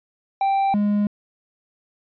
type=tone pair in turn; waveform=triangle; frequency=784 / 206.3 Hz; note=G5 / G#3; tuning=0 / -11 cents; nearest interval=octave + major seventh; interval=2311 cents; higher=first; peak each=-15 dBFS; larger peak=neither; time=0.41-0.74 / 0.74-1.07 s; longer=neither; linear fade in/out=2 ms; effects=resampled to 11025 Hz